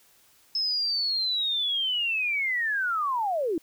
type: linear sweep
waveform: sine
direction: down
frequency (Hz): 5220 to 300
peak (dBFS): -24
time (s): 0.55-3.58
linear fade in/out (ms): 2
effects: white hiss -60 dBFS RMS until 3.62 s

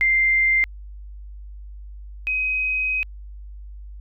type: tone pair in turn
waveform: sine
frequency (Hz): 2093 / 2523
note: C7 / D#7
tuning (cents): 0 / +23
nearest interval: minor third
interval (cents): 323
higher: second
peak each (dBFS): -15 / -20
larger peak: first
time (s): 0.01-0.64 / 2.27-3.03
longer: second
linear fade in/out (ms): 0
effects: added 50 Hz sine -35 dBFS peak until 4 s

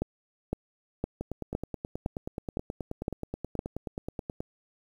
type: two click trains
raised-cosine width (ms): 2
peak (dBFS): -15 / -20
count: 8 / 31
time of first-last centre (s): 0.02-3.591 / 1.21-4.405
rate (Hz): 1.96 / 9.39
effects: 9-bit

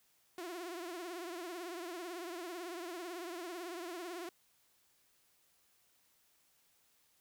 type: tone with vibrato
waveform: sawtooth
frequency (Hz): 349.2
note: F4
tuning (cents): 0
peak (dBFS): -38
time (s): 0.38-4.29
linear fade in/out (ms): 2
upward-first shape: triangle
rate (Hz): 18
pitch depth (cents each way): 130
effects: white hiss -72 dBFS RMS until 7.2 s

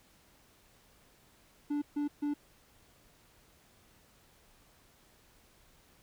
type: tone bursts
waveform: triangle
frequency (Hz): 291.9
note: D4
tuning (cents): -10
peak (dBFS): -28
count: 3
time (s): 1.7-2.34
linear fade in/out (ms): 10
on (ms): 120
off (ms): 140
effects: pink hiss -64 dBFS RMS until 6.02 s

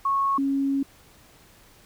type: tone pair in turn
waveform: sine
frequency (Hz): 1100 / 275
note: C#6 / C#4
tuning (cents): -14 / -14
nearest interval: 2 octaves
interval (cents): 2400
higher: first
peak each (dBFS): -20 / -21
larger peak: first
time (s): 0.05-0.38 / 0.38-0.83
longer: second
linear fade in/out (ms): 5
effects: pink hiss -54 dBFS RMS until 1.85 s

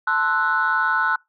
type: chord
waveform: sine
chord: F# half-diminished seventh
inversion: first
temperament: equal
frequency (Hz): 880 / 1046.5 / 1318.5 / 1480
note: A5 / C6 / E6 / F#6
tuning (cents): 0 / 0 / 0 / 0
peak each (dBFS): -25 / -25 / -23 / -19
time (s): 0.07-1.16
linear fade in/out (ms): 5
effects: noise-tail reverb RT60 0.2 s tail -26 dB re dry + tanh soft clip ceiling -10 dBFS

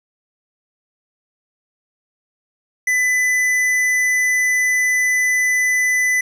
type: tone with tanh clipping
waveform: triangle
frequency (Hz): 2001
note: B6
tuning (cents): +22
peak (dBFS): -16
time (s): 2.87-6.21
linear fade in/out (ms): 5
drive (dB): 16
effects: none

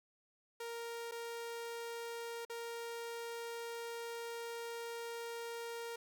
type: tone with dropouts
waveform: sawtooth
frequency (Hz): 466.2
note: A#4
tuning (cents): 0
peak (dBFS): -38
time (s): 0.6-5.96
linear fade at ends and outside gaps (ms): 5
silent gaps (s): 1.113-1.119 / 2.451-2.497
effects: none

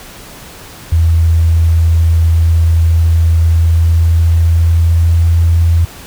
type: tone with pitch glide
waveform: sine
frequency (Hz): 82.41 to 83.8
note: E2 to E2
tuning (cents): 0 to +29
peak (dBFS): -6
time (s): 0.92-5.85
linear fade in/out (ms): 5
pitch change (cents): +29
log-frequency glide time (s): 3.3-5.35
effects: pink hiss -33 dBFS RMS until 6.06 s

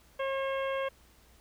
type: harmonic tone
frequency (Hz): 540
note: C#5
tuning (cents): -45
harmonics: 1 / 2 / 3 / 4 / 5 / 6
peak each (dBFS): -31 / -37 / -41 / -43 / -45 / -47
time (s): 0.19-0.89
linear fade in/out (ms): 10
effects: added 60 Hz sine -62 dBFS peak until 1.4 s + pink hiss -62 dBFS RMS until 1.4 s

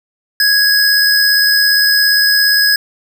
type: tone pair together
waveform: square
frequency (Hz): 1661.2 / 5061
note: G#6 / D#8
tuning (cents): 0 / +29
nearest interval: octave + perfect fifth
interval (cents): 1929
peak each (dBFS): -12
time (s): 0.4-2.76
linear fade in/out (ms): 2
effects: none

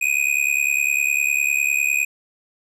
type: tone with amplitude modulation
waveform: square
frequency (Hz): 2489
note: D#7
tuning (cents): 0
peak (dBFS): -14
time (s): 0.01-2.05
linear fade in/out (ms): 10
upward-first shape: sine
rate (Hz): 69.9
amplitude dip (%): 95
effects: low-pass 12000 Hz 12 dB/octave

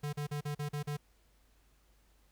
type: tone bursts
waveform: square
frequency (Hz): 146.83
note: D3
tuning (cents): 0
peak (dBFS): -35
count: 7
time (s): 0.03-0.97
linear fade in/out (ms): 10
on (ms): 100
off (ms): 40
effects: added 50 Hz sine -66 dBFS peak until 2.31 s + pink hiss -71 dBFS RMS until 2.31 s

